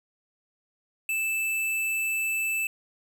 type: tone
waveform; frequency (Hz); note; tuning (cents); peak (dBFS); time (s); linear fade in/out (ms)
square; 2637; E7; 0; -26; 1.09-2.67; 2
effects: 11-bit